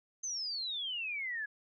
sine exponential sweep, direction down, 6370 to 1661.2 Hz, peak -35 dBFS, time 0.23-1.46 s, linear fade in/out 10 ms, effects none

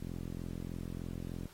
5% pulse tone with low-pass filter, 43.3 Hz, F1, 14 cents flat, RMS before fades -41 dBFS, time 0-1.48 s, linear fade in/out 10 ms, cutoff 220 Hz, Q 0.92, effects pink hiss -59 dBFS RMS until 1.53 s + AAC 48 kbps

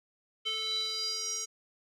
square tone with band-pass filter sweep, 439 Hz, A4, 4 cents flat, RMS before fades -34 dBFS, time 0.45-1.46 s, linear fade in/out 20 ms, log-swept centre 3200 to 6300 Hz, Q 8.1, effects none

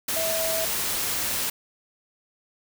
sine tone in noise, 650 Hz, E5, 24 cents flat, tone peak -27 dBFS, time 0.16-0.65 s, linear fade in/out 5 ms, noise white, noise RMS -27 dBFS, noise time 0.08-1.5 s, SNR -3 dB, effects none

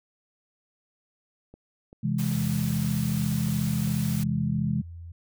click train, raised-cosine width 2 ms, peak -34 dBFS, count 7, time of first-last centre 1.54-3.875 s, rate 2.57 Hz
sine chord, C augmented, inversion none, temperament equal, 130.81 / 164.81 / 207.7 Hz, C3 / E3 / G#3, 0 / 0 / 0 cents, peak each -28 dBFS, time 2.03-4.82 s, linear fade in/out 10 ms
white noise, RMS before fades -39 dBFS, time 2.18-4.24 s, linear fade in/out 10 ms
sine tone with pitch glide, 82.41 to 84.53 Hz, E2 to E2, 0 to +44 cents, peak -38 dBFS, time 2.35-5.12 s, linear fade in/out 5 ms, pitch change +44 cents, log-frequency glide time 4.4-4.76 s
effects none

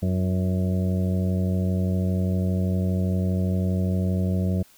harmonic tone with a mistuned harmonic, 92.5 Hz, F#2, in tune, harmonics 1 / 2 / 3 / 4 / 5 / 6 / 7, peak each -23 / -24 / -40 / -36 / -38 / -38 / -38 dBFS, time 0.02-4.63 s, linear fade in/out 10 ms, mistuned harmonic 4, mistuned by -70 cents, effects white hiss -55 dBFS RMS until 4.77 s

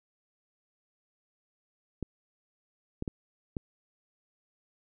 clicks, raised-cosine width 3 ms, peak -20 dBFS, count 4, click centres 2.027 / 3.024 / 3.078 / 3.568 s, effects none

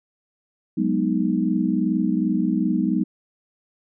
sine chord, G# minor seventh, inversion third, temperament equal, 185 / 207.7 / 246.9 / 311.1 Hz, F#3 / G#3 / B3 / D#4, 0 / 0 / 0 / 0 cents, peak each -24 dBFS, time 0.77-3.04 s, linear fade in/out 10 ms, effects none

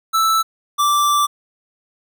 square tone pair in turn, 1318.5 / 1170.2 Hz, E6 / D6, 0 / -7 cents, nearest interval major second, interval 207 cents, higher first, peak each -14 dBFS, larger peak neither, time 0.13-0.43 / 0.78-1.27 s, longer second, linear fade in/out 20 ms, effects none

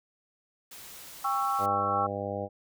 white noise, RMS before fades -46 dBFS, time 0.71-1.66 s, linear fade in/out 5 ms
sine chord, C# diminished, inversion second, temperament just, 798.3 / 1108.7 / 1330.5 Hz, G5 / C#6 / E6, +31 / 0 / +16 cents, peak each -30 dBFS, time 1.24-2.07 s, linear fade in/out 10 ms
harmonic tone, 100.2 Hz, G2, 38 cents sharp, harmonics 1 / 2 / 3 / 4 / 5 / 6 / 7 / 8, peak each -39 / -40 / -42 / -42 / -36 / -36 / -42 / -39 dBFS, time 1.58-2.49 s, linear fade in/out 50 ms
effects none

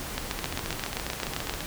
two click trains, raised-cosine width 0.2 ms, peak -11 / -14 dBFS, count 11 / 19, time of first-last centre 0.18-1.496 / 0.39-1.606 s, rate 7.6 / 14.8 Hz, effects pink hiss -36 dBFS RMS until 1.66 s

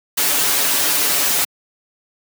white noise with comb filter, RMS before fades -17 dBFS, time 0.17-1.45 s, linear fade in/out 10 ms, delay 7 ms, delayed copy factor +0.85, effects high-pass 200 Hz 12 dB/octave

